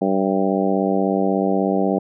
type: harmonic tone with a mistuned harmonic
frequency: 96.4 Hz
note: G2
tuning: 28 cents flat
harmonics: 2 / 3 / 4 / 5 / 6 / 7 / 8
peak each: -21 / -23 / -24 / -25 / -26 / -26 / -27 dBFS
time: 0.01-1.99 s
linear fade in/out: 10 ms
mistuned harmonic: 8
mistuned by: +35 cents
effects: none